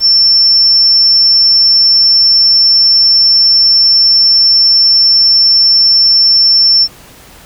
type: tone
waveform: sine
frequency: 5390 Hz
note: E8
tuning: 38 cents sharp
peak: -4 dBFS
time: 0-6.88 s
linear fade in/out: 50 ms
effects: pink hiss -37 dBFS RMS until 7.45 s